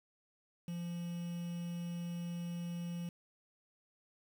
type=tone with quantisation; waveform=triangle; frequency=172.2 Hz; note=F3; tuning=24 cents flat; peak=-36 dBFS; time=0.68-3.09 s; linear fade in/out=2 ms; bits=9; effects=none